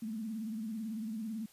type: tone with vibrato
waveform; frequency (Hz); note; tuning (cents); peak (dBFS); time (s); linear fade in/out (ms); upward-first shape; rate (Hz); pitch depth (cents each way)
sine; 220; A3; 0; -36; 0.02-1.46; 5; sine; 18; 93
effects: white hiss -62 dBFS RMS until 1.52 s + resampled to 32000 Hz